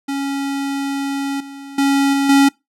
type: tone with level steps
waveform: square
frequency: 277.2 Hz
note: C#4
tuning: in tune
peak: -20 / -32 / -13 / -15 / -9 dBFS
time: 0.08-2.49 s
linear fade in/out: 10 ms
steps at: 1.4 / 1.78 / 2.13 / 2.29 s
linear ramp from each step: 5 ms
effects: noise-tail reverb RT60 0.2 s tail -24 dB re dry + low-pass 11000 Hz 12 dB/octave